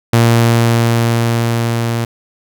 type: tone with level ramp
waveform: sawtooth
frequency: 116.54 Hz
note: A#2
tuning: in tune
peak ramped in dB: -3 to -11 dBFS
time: 0.13-2.05 s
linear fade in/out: 5 ms
effects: none